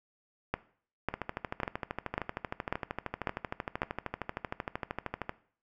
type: two click trains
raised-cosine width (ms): 0.5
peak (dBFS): -14 / -18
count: 7 / 55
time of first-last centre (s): 0.54-3.819 / 1.14-5.294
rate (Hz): 1.83 / 13
effects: noise-tail reverb RT60 0.5 s tail -18 dB re dry